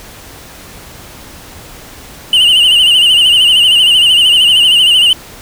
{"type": "tone with vibrato", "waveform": "triangle", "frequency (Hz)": 2930, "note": "F#7", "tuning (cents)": -18, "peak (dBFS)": -3, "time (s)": [2.33, 5.13], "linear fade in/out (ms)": 2, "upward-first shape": "sine", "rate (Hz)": 13, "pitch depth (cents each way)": 86, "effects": ["pink hiss -33 dBFS RMS until 5.41 s"]}